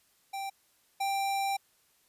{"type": "tone pair in turn", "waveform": "square", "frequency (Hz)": [784, 786.9], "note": ["G5", "G5"], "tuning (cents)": [0, 6], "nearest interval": "unison", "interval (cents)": 6, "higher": "second", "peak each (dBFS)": [-35, -29], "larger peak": "second", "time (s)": [[0.33, 0.5], [1, 1.57]], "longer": "second", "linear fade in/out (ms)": 10, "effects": ["white hiss -68 dBFS RMS until 2.08 s", "resampled to 32000 Hz"]}